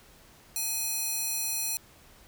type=tone with high-pass filter; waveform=square; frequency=838 Hz; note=G#5; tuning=15 cents sharp; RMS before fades=-31 dBFS; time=0.56-1.77 s; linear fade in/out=0 ms; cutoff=6500 Hz; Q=0.66; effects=pink hiss -56 dBFS RMS until 2.27 s